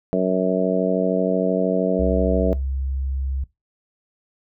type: harmonic tone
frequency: 93 Hz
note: F#2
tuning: 9 cents sharp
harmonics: 2 / 3 / 4 / 5 / 6 / 7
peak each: -22 / -25 / -27 / -23 / -25 / -24 dBFS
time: 0.13-2.53 s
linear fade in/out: 0 ms
type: tone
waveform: sine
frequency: 67 Hz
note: C2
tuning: 42 cents sharp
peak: -22 dBFS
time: 1.99-3.44 s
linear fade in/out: 5 ms
effects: noise-tail reverb RT60 0.2 s tail -19 dB re dry